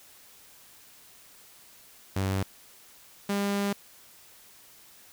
sawtooth tone pair in turn, 96.2 / 200.9 Hz, G2 / G3, -32 / +43 cents, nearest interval octave + minor second, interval 1275 cents, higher second, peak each -22 dBFS, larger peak neither, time 2.16-2.43 / 3.29-3.73 s, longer second, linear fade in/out 5 ms, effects white hiss -54 dBFS RMS until 5.12 s

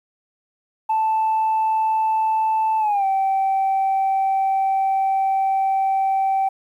sine tone with pitch glide, 879 to 774.1 Hz, A5 to G5, -2 to -22 cents, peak -15 dBFS, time 0.89-6.49 s, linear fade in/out 10 ms, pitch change -220 cents, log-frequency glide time 2.79-3.05 s, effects tanh soft clip ceiling -14 dBFS + 9-bit

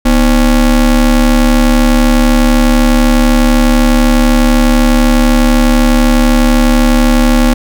square ring-modulated tone, 140 Hz, C#3, 18 cents sharp, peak -3 dBFS, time 0.05-7.54 s, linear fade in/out 10 ms, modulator 104 Hz, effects none

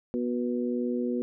harmonic tone, 122.1 Hz, B2, 19 cents flat, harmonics 2 / 3 / 4, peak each -28 / -32 / -34 dBFS, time 0.14-1.22 s, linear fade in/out 0 ms, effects none

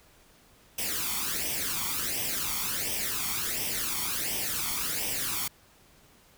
white noise with flanger, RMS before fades -31 dBFS, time 0.78-5.48 s, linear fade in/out 5 ms, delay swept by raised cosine 0.35 to 0.91 ms, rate 1.4 Hz, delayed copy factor +0.7, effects pink hiss -59 dBFS RMS until 6.37 s

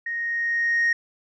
sine tone with level ramp, 1864.7 Hz, A#6, in tune, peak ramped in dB -26 to -15 dBFS, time 0.06-0.93 s, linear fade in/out 5 ms, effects tanh soft clip ceiling -16 dBFS

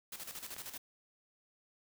white noise with tremolo, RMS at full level -44 dBFS, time 0.12-0.78 s, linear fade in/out 5 ms, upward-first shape square, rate 13 Hz, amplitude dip 65%
clicks, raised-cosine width 0.3 ms, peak -40 / -31 dBFS, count 2, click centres 0.506 / 0.565 s
effects none

